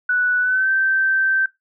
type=tone with pitch glide; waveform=sine; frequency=1480 to 1555.4 Hz; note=F#6 to G6; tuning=0 to -14 cents; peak=-15 dBFS; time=0.09-1.46 s; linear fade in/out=5 ms; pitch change=+86 cents; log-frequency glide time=0.4-0.7 s; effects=noise-tail reverb RT60 0.2 s tail -20 dB re dry